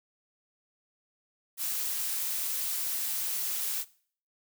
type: noise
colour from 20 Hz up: blue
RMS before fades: -32 dBFS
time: 1.57-3.85 s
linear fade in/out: 50 ms
effects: noise-tail reverb RT60 0.5 s tail -20 dB re dry